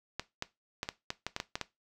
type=clicks; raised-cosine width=0.2 ms; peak=-16 dBFS; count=10; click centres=0.196 / 0.424 / 0.831 / 0.889 / 1.104 / 1.266 / 1.364 / 1.401 / 1.555 / 1.613 s; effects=noise-tail reverb RT60 0.2 s tail -17 dB re dry